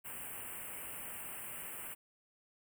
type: band-stop noise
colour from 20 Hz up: white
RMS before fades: -45 dBFS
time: 0.04-1.95 s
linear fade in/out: 20 ms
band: 3000 to 7900 Hz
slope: 96 dB/octave
effects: none